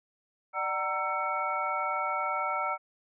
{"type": "tone cluster", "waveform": "sine", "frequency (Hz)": [597, 757, 927, 1335, 2228], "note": ["D5", "F#5", "A#5", "E6", "C#7"], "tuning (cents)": [28, 39, -10, 22, 8], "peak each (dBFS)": [-37, -35, -35, -31, -37], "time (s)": [0.53, 2.78], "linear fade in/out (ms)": 50, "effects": []}